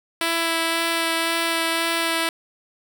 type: tone with vibrato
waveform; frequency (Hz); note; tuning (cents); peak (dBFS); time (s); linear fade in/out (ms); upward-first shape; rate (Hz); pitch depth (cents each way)
5% pulse; 331.1; E4; +8; -9; 0.21-2.29; 2; sine; 1.9; 10
effects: none